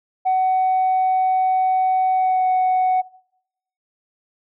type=tone with pitch glide; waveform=sine; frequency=750 to 742.7 Hz; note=F#5 to F#5; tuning=+23 to +6 cents; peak=-13 dBFS; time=0.25-3.02 s; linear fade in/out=20 ms; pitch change=-17 cents; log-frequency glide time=2.14-2.48 s; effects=noise-tail reverb RT60 0.8 s tail -23 dB re dry + tanh soft clip ceiling -13 dBFS